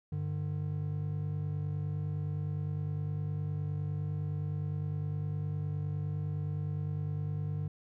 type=tone pair together; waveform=triangle; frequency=100 / 149.76 Hz; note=G2 / D3; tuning=+35 / +34 cents; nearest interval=perfect fifth; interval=699 cents; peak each=-34 / -32 dBFS; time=0.12-7.68 s; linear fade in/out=5 ms; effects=none